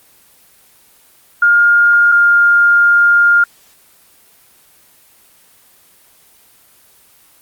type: tone pair in turn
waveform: sine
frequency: 1414 / 1407.5 Hz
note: F6 / F6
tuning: +21 / +13 cents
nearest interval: unison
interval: 8 cents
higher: first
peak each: -6 dBFS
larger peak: neither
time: 1.42-2.12 / 2.12-3.44 s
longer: second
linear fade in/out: 5 ms
effects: white hiss -48 dBFS RMS until 7.41 s + Opus 24 kbps